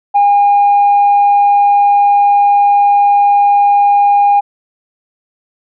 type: tone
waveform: sine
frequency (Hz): 812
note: G#5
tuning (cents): -39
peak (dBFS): -4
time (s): 0.14-4.41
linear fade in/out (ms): 20
effects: tanh soft clip ceiling -3 dBFS